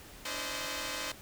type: tone cluster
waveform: 5% pulse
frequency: 285 / 326.6 / 517 / 593 / 623 Hz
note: C#4 / E4 / C5 / D5 / D#5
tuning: +48 / -16 / -21 / +17 / +2 cents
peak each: -31 / -34 / -27 / -36 / -30 dBFS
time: 0.25-1.12 s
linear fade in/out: 5 ms
effects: pink hiss -51 dBFS RMS until 1.21 s